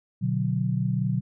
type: chord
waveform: sine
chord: B minor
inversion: none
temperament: just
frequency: 123.47 / 148.16 / 185.21 Hz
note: B2 / D3 / F#3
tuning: 0 / +16 / +2 cents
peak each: -26 / -28 / -27 dBFS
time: 0.21-1.21 s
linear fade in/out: 20 ms
effects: none